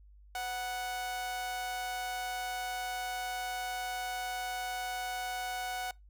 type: tone with amplitude modulation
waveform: sawtooth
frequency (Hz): 740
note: F#5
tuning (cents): 0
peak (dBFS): -29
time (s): 0.35-5.91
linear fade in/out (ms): 2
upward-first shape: sine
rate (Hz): 231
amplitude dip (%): 40
effects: noise-tail reverb RT60 0.2 s tail -24 dB re dry + added 50 Hz sine -54 dBFS peak until 6.09 s